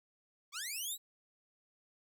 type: linear sweep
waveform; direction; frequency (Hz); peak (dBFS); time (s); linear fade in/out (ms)
10% pulse; up; 1070 to 3995; -30; 0.52-0.98; 50
effects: none